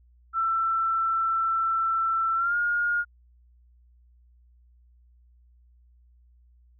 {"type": "tone with pitch glide", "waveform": "sine", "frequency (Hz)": [1337, 1424.7], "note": ["E6", "F6"], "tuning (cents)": [24, 34], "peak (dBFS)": -22, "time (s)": [0.33, 3.05], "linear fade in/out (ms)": 50, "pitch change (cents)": 110, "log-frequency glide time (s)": [2.35, 2.56], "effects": ["added 60 Hz sine -55 dBFS peak until 6.79 s"]}